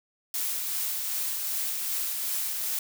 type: noise with tremolo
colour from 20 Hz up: blue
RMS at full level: -29 dBFS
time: 0.34-2.79 s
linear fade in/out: 2 ms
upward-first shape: triangle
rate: 2.6 Hz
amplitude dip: 30%
effects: none